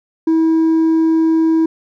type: tone with hard clipping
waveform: triangle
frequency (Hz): 323.2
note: E4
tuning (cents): -34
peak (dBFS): -9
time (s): 0.27-1.66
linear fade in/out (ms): 5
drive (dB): 1
effects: none